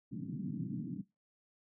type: band-pass noise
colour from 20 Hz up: pink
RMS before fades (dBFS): -40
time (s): 0.11-1.02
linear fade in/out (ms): 20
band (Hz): 130 to 280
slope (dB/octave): 48
effects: noise-tail reverb RT60 0.2 s tail -18 dB re dry